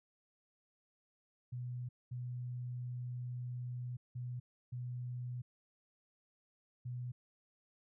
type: tone bursts at uneven times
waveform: sine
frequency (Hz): 123.5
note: B2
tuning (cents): 0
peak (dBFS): -39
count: 5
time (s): 1.52-1.89 / 2.11-3.97 / 4.15-4.4 / 4.72-5.42 / 6.85-7.12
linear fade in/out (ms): 10
effects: none